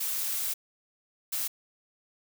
blue noise bursts at uneven times, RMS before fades -31 dBFS, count 2, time 0-0.54 / 1.32-1.48 s, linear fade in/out 10 ms, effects none

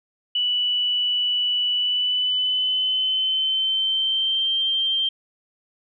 sine tone with pitch glide, 2960 to 3154 Hz, F#7 to G7, 0 to +10 cents, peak -19 dBFS, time 0.35-5.09 s, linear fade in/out 5 ms, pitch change +110 cents, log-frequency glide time 1.74-4.59 s, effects none

